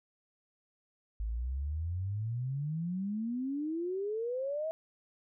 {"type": "exponential sweep", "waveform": "sine", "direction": "up", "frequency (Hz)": [51.9, 653], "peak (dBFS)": -32, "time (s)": [1.2, 4.71], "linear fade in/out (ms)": 0, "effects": []}